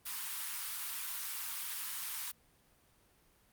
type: high-pass noise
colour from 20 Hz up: white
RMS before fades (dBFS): -40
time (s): 0.05-2.32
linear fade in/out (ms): 20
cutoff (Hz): 900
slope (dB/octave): 48
effects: pink hiss -68 dBFS RMS until 3.52 s + Opus 32 kbps